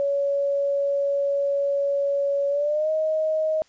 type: tone with pitch glide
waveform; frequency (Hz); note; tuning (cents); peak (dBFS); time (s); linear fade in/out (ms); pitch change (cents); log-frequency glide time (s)
sine; 562 to 627.2; C#5 to D#5; +24 to +14; -20; 0-3.62; 0; +190; 2.49-2.9
effects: white hiss -59 dBFS RMS until 3.68 s + resampled to 16000 Hz